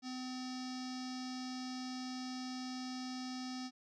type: tone with low-pass filter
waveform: square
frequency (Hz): 255.2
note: C4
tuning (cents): -43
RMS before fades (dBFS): -43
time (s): 0.02-3.71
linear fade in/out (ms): 50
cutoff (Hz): 5300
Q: 5.6
effects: none